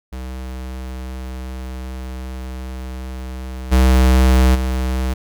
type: tone with level steps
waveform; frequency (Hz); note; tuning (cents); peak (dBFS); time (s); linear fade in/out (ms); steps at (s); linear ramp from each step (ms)
square; 64.1; C2; -35; -27 / -10 / -18; 0.12-5.14; 10; 3.71 / 4.54; 20
effects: none